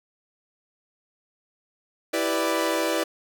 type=chord; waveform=sawtooth; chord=E minor seventh; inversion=none; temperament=equal; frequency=329.6 / 392 / 493.9 / 587.3 Hz; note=E4 / G4 / B4 / D5; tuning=0 / 0 / 0 / 0 cents; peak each=-23 / -28 / -25 / -23 dBFS; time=2.13-3.04 s; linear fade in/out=10 ms; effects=none